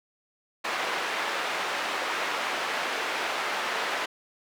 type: band-pass noise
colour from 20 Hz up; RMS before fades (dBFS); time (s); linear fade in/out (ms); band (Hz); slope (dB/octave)
white; -30; 0.64-4.06; 10; 450 to 2100; 12
effects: none